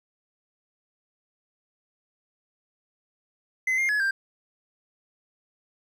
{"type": "tone with pitch steps", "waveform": "triangle", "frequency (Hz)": [2044, 2118, 1695, 1584], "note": ["C7", "C7", "G#6", "G6"], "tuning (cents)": [-41, 21, 35, 18], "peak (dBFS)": -20, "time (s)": [3.67, 4.11], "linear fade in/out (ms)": 5, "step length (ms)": 110, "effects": []}